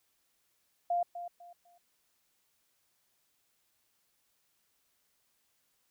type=tone with echo; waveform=sine; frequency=698.5 Hz; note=F5; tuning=in tune; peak=-27 dBFS; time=0.9-1.03 s; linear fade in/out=5 ms; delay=250 ms; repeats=3; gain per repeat=-11 dB; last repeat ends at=1.78 s; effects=white hiss -75 dBFS RMS until 5.9 s